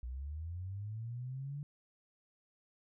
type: linear sweep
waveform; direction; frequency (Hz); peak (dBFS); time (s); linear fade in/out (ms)
sine; up; 58.8 to 146.83; -39; 0.03-1.63; 0
effects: none